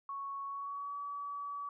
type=tone with pitch glide; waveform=sine; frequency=1108.7 to 1142.5 Hz; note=C#6 to D6; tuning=0 to -48 cents; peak=-38 dBFS; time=0.09-1.69 s; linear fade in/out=2 ms; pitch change=+52 cents; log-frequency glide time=0.45-0.97 s; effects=none